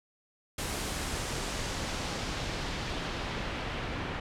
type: noise with low-pass filter sweep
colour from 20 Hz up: pink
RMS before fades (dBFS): -35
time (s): 0.58-4.2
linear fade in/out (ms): 5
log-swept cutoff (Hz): 11000 to 2500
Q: 0.97
effects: none